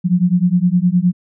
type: beating tone pair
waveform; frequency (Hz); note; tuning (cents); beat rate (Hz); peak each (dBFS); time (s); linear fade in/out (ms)
sine; 173.7 / 183.4; F3 / F#3; -9 / -15; 9.7; -14; 0.04-1.13; 20
effects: none